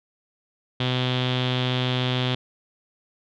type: tone with low-pass filter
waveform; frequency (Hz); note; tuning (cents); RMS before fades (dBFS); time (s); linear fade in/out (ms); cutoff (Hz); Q
sawtooth; 126.6; B2; +43; -24; 0.8-2.35; 5; 3400; 6.7
effects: none